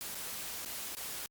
white noise with dropouts, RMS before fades -41 dBFS, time 0.01-1.26 s, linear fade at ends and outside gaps 0 ms, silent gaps 0.147-0.153 / 0.649-0.659 / 0.95-0.969 s, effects Opus 48 kbps

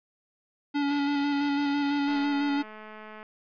square tone with vibrato, 285.3 Hz, C#4, 50 cents sharp, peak -25 dBFS, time 0.74-2.63 s, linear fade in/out 20 ms, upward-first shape square, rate 6 Hz, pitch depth 17 cents each way
white noise with tremolo, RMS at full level -41 dBFS, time 0.88-2.26 s, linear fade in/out 0 ms, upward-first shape square, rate 4.1 Hz, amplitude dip 25%
click train, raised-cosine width 0.5 ms, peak -30 dBFS, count 248, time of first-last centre 2.08-3.229 s, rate 215 Hz
effects resampled to 11025 Hz

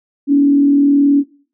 sine tone with frequency modulation, 282.9 Hz, C#4, 35 cents sharp, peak -7 dBFS, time 0.27-1.24 s, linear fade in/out 50 ms, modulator 39.1 Hz, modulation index 0.33, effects noise-tail reverb RT60 0.4 s tail -18 dB re dry

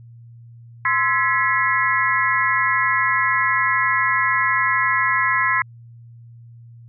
sine tone cluster, 1040 / 1320 / 1679 / 1952 / 2154 Hz, C6 / E6 / G#6 / B6 / C7, -11 / +2 / +18 / -21 / +50 cents, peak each -21 / -25 / -22 / -21 / -25 dBFS, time 0.85-5.62 s, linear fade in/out 2 ms, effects added 117 Hz sine -40 dBFS peak until 6.88 s

